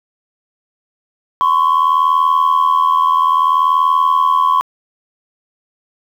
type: tone pair together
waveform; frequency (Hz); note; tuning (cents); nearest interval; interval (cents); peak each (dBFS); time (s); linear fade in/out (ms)
sine; 1026 / 1106.6; C6 / C#6; -34 / -3; minor second; 131; -11; 1.41-4.61; 0
effects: tanh soft clip ceiling -6 dBFS + 7-bit